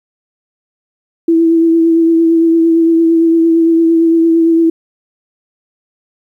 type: tone with vibrato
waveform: sine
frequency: 330 Hz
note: E4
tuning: 2 cents sharp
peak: -6 dBFS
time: 1.28-4.7 s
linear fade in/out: 5 ms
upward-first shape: triangle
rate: 8.8 Hz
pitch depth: 25 cents each way
effects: 8-bit